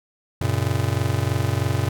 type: chord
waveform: square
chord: F# major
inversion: none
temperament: just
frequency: 92.5 / 115.62 / 138.75 Hz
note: F#2 / A#2 / C#3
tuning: 0 / -14 / +2 cents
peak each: -25 / -24 / -27 dBFS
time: 0.41-1.89 s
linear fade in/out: 5 ms
effects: none